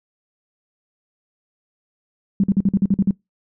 sine tone bursts, 196 Hz, G3, in tune, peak -12 dBFS, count 9, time 2.4-3.109 s, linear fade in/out 2 ms, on 37 ms, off 47 ms, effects noise-tail reverb RT60 0.2 s tail -26 dB re dry

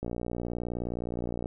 click train, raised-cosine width 2 ms, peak -20 dBFS, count 86, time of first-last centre 0.03-1.459 s, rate 59.5 Hz, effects none

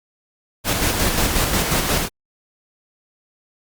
pink noise with tremolo, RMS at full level -18 dBFS, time 0.64-2.09 s, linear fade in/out 50 ms, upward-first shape square, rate 5.6 Hz, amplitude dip 35%, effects Opus 48 kbps

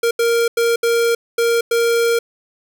square tone bursts at uneven times, 466.2 Hz, A#4, in tune, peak -14 dBFS, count 6, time 0.03-0.11 / 0.19-0.48 / 0.57-0.76 / 0.83-1.15 / 1.38-1.61 / 1.71-2.19 s, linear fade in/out 5 ms, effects none

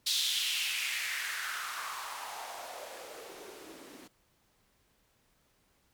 blue noise with band-pass filter sweep, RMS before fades -37 dBFS, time 0.06-4.08 s, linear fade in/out 10 ms, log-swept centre 4000 to 260 Hz, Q 3.3, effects pink hiss -71 dBFS RMS until 5.93 s

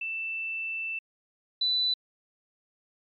sine tone pair in turn, 2660 / 3985 Hz, E7 / B7, +15 / +15 cents, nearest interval perfect fifth, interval 700 cents, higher second, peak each -30 / -23 dBFS, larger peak second, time 0.01-0.99 / 1.61-1.94 s, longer first, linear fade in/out 5 ms, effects MP3 48 kbps

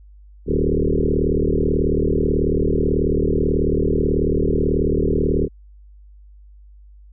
sine tone with frequency modulation, 221.8 Hz, A3, 14 cents sharp, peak -15 dBFS, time 0.46-5.49 s, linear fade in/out 50 ms, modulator 38.3 Hz, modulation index 5.9, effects added 50 Hz sine -42 dBFS peak until 7.12 s

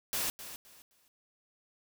white noise with echo, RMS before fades -33 dBFS, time 0.13-0.3 s, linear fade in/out 0 ms, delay 260 ms, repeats 3, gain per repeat -12 dB, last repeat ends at 1.08 s, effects none

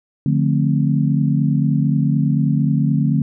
sine chord, D minor seventh, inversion none, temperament just, 146.83 / 176.2 / 220.2 / 264.3 Hz, D3 / F3 / A3 / C4, 0 / +16 / +2 / +18 cents, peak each -16 / -22 / -20 / -22 dBFS, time 0.26-3.22 s, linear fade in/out 2 ms, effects none

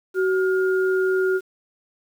sine tone pair together, 376.1 / 1420 Hz, F#4 / F6, +28 / +28 cents, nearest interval octave + major seventh, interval 2300 cents, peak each -18 / -26 dBFS, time 0.14-1.41 s, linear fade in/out 50 ms, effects 8-bit

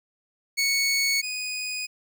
20% pulse tone pair in turn, 2217 / 2488 Hz, C#7 / D#7, 0 / -1 cents, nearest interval major second, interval 199 cents, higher second, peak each -16 / -24 dBFS, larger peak first, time 0.57-1.22 / 1.22-1.87 s, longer neither, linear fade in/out 20 ms, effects none

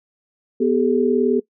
sine tone cluster, 246 / 393.7 / 432.8 Hz, B3 / G4 / A4, -7 / +8 / -29 cents, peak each -19 dBFS, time 0.6-1.4 s, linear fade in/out 10 ms, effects noise-tail reverb RT60 0.1 s tail -19 dB re dry

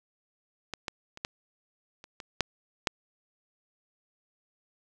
clicks, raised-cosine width 0.2 ms, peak -17 / -15 / -26 / -14 / -29 / -23 / -7 / -7 dBFS, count 8, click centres 0.737 / 0.882 / 1.174 / 1.249 / 2.041 / 2.202 / 2.407 / 2.872 s, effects none

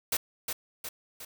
white noise with echo, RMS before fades -28 dBFS, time 0.12-0.17 s, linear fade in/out 5 ms, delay 360 ms, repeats 3, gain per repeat -5 dB, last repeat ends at 1.25 s, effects none

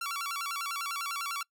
sawtooth tone with vibrato, 1244.5 Hz, D#6, in tune, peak -29 dBFS, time 0.01-1.43 s, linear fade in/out 5 ms, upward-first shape square, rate 10 Hz, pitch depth 160 cents each way, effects noise-tail reverb RT60 0.1 s tail -24 dB re dry

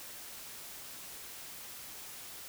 silence, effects white hiss -47 dBFS RMS until 2.48 s

